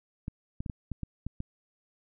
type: clicks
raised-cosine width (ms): 5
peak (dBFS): -22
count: 8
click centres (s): 0.281 / 0.605 / 0.662 / 0.698 / 0.917 / 1.033 / 1.266 / 1.404
effects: none